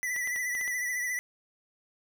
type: tone with vibrato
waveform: square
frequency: 1975.5 Hz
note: B6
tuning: in tune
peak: -30 dBFS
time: 0.03-1.19 s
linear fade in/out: 0 ms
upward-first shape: triangle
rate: 14 Hz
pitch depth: 54 cents each way
type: clicks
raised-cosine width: 0.3 ms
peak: -28 dBFS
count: 6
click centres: 0.163 / 0.274 / 0.361 / 0.551 / 0.612 / 0.678 s
effects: none